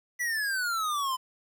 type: exponential sweep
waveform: square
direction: down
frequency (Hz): 1984 to 1014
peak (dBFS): -28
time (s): 0.19-1.17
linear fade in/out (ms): 20
effects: 10-bit